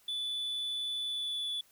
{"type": "tone with pitch glide", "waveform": "sine", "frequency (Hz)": [3476, 3448], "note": ["A7", "A7"], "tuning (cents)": [-22, -36], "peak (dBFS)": -30, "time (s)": [0.08, 1.61], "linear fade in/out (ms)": 5, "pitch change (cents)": -14, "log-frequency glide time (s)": [1.03, 1.47], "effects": ["tanh soft clip ceiling -32 dBFS", "white hiss -65 dBFS RMS until 1.71 s"]}